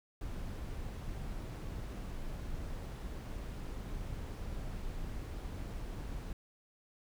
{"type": "noise", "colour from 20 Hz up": "brown", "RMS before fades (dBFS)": -41, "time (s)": [0.21, 6.33], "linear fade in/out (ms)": 2, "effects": []}